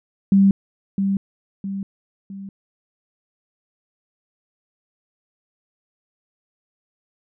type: tone with echo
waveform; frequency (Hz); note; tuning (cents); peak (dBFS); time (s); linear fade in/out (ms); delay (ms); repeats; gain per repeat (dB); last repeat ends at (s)
sine; 196; G3; 0; -10; 0.32-0.51; 2; 660; 3; -7; 2.49
effects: none